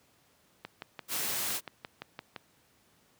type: click train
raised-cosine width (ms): 0.3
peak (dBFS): -23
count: 11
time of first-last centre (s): 0.65-2.362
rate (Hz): 5.84
type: noise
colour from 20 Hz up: white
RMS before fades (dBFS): -33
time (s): 1.08-1.61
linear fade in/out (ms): 50
effects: pink hiss -66 dBFS RMS until 3.19 s + high-pass 100 Hz 12 dB/octave